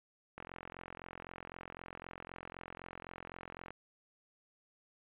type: click train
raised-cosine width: 0.5 ms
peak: -30 dBFS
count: 147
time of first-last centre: 0.38-3.706 s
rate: 43.9 Hz
effects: resampled to 8000 Hz